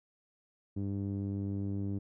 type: tone with low-pass filter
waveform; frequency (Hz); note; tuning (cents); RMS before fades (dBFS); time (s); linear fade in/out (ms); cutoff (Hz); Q
sawtooth; 99.2; G2; +21; -35; 0.76-1.99; 10; 290; 2
effects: none